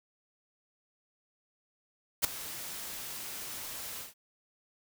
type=noise with ADSR envelope; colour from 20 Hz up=white; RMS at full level=-23 dBFS; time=2.22-4.14 s; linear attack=27 ms; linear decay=3 ms; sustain=-18 dB; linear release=150 ms; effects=none